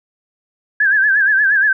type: tone with vibrato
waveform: sine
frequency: 1636 Hz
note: G#6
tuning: 26 cents flat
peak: -10 dBFS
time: 0.8-1.73 s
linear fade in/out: 5 ms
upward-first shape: sine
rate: 8.5 Hz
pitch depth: 100 cents each way
effects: none